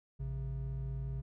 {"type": "tone pair together", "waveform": "triangle", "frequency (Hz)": [57.07, 134.6], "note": ["A#1", "C3"], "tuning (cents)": [-36, 49], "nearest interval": "octave + minor third", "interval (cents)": 1485, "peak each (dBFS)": [-37, -36], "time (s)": [0.19, 1.22], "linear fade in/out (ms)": 20, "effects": []}